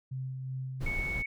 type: tone with tremolo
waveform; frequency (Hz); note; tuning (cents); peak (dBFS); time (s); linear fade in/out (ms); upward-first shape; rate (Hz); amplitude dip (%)
sine; 130.81; C3; 0; -33; 0.11-0.85; 10; sine; 2.7; 30
type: noise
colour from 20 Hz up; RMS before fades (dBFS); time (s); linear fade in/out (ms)
brown; -35; 0.8-1.23; 20
type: tone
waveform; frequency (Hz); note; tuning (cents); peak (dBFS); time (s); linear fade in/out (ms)
sine; 2217; C#7; 0; -32; 0.86-1.26; 5
effects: none